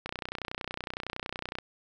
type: click train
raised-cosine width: 0.3 ms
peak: -18 dBFS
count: 48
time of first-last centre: 0.06-1.586 s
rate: 30.8 Hz
effects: none